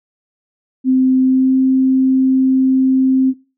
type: tone with pitch glide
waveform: sine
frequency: 259.6 to 262.3 Hz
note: C4 to C4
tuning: -13 to +4 cents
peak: -9 dBFS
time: 0.84-3.34 s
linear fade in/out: 50 ms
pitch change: +17 cents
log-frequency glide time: 1.22-1.56 s
effects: noise-tail reverb RT60 0.3 s tail -18 dB re dry